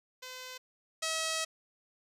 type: tone pair in turn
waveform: 5% pulse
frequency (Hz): 510 / 642.6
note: C5 / E5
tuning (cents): -44 / -44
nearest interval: major third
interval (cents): 400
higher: second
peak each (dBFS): -31 / -20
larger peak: second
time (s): 0.22-0.58 / 1.02-1.45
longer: second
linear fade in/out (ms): 10
effects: resampled to 32000 Hz